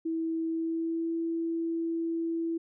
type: tone with pitch glide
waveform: sine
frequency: 325.9 to 331.2 Hz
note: E4 to E4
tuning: -20 to +8 cents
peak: -28 dBFS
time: 0.05-2.58 s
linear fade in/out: 10 ms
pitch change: +28 cents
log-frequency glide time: 0.47-1.14 s
effects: none